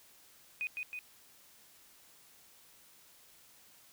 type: tone with echo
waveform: sine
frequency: 2489 Hz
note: D#7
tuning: in tune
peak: -33 dBFS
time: 0.61-0.67 s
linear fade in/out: 0 ms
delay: 160 ms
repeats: 2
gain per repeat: -3 dB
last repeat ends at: 0.99 s
effects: white hiss -61 dBFS RMS until 3.92 s